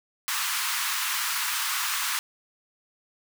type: high-pass noise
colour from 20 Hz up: pink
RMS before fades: -28 dBFS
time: 0.28-2.19 s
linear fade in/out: 0 ms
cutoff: 990 Hz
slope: 48 dB/octave
effects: none